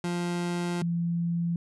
30% pulse / sine tone pair in turn, 174.61 / 170.33 Hz, F3 / F3, 0 / -43 cents, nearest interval unison, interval 43 cents, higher first, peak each -25 dBFS, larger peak neither, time 0.04-0.82 / 0.82-1.56 s, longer first, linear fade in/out 2 ms, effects resampled to 24000 Hz

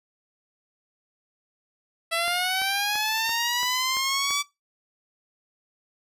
10% pulse linear sweep, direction up, 659.3 to 1156 Hz, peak -15 dBFS, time 2.11-4.43 s, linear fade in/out 20 ms
click train, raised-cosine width 0.5 ms, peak -23 dBFS, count 7, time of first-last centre 2.28-4.307 s, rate 2.96 Hz
effects noise-tail reverb RT60 0.2 s tail -20 dB re dry + resampled to 32000 Hz

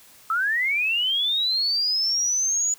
sine linear sweep, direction up, 1273 to 6920 Hz, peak -20 dBFS, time 0.3-2.74 s, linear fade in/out 2 ms, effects white hiss -51 dBFS RMS until 2.78 s

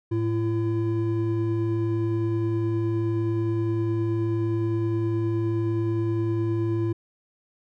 triangle tone pair together, 109.4 / 337.8 Hz, A2 / E4, -9 / +42 cents, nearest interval octave + minor sixth, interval 1951 cents, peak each -23 dBFS, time 0.11-6.93 s, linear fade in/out 10 ms, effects none

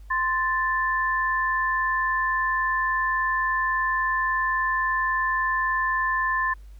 sine tone pair together, 1043.6 / 1760 Hz, C6 / A6, -5 / 0 cents, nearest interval major sixth, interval 905 cents, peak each -24 / -24 dBFS, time 0.1-6.54 s, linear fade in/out 10 ms, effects added 50 Hz sine -41 dBFS peak until 6.79 s + pink hiss -63 dBFS RMS until 6.79 s

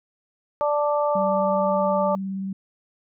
harmonic tone, 293.7 Hz, D4, in tune, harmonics 2 / 3 / 4, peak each -21 / -25 / -27 dBFS, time 0.61-2.15 s, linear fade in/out 0 ms
sine tone with vibrato, 193 Hz, G3, 27 cents flat, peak -26 dBFS, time 1.15-2.53 s, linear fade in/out 5 ms, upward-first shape triangle, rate 19 Hz, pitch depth 24 cents each way
effects none

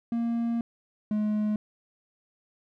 triangle tone pair in turn, 233.1 / 211.8 Hz, A#3 / G#3, 0 / +34 cents, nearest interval major second, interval 166 cents, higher first, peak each -23 / -22 dBFS, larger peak second, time 0.12-0.61 / 1.11-1.56 s, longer first, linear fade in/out 2 ms, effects none

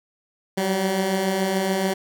15% pulse beating tone pair, 185 / 192 Hz, F#3 / G3, 0 / -36 cents, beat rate 7 Hz, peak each -23 / -15 dBFS, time 0.57-1.94 s, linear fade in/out 10 ms, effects none

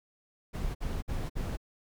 brown noise bursts, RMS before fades -33 dBFS, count 4, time 0.53-1.572 s, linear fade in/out 20 ms, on 220 ms, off 54 ms, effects none

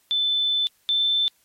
sine tone pair in turn, 3520 / 3540 Hz, A7 / A7, 0 / +10 cents, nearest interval unison, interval 10 cents, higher second, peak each -19 / -18 dBFS, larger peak second, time 0.11-0.67 / 0.89-1.28 s, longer first, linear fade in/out 0 ms, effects white hiss -63 dBFS RMS until 1.44 s + MP3 64 kbps

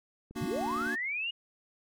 click train, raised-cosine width 3 ms, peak -35 dBFS, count 12, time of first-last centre 0.31-0.866 s, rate 19.8 Hz
square chord, Bb augmented, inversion none, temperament equal, 233.1 / 293.7 / 370 Hz, Bb3 / D4 / F#4, 0 / 0 / 0 cents, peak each -38 / -40 / -40 dBFS, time 0.35-0.96 s, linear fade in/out 20 ms
sine linear sweep, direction up, 83.2 to 2900 Hz, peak -31 dBFS, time 0.41-1.31 s, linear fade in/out 10 ms
effects none

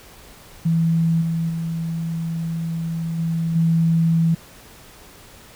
sine tone with level steps, 164.81 Hz, E3, in tune, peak -15 / -19 / -22 / -19 / -14 dBFS, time 0.65-4.35 s, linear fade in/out 10 ms, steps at 1.21 / 1.49 / 3.18 / 3.55 s, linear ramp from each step 10 ms, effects pink hiss -45 dBFS RMS until 5.55 s

